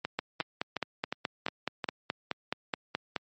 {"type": "two click trains", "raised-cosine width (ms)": 0.3, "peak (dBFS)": [-15, -13], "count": [6, 15], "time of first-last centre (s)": [[0.05, 1.842], [0.19, 3.162]], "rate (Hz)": [2.79, 4.71], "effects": ["high-pass 150 Hz 12 dB/octave", "MP3 32 kbps"]}